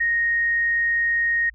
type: tone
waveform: sine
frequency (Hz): 1864.7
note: A#6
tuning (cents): 0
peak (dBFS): -18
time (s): 0-1.5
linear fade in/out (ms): 10
effects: added 54 Hz sine -45 dBFS peak until 1.54 s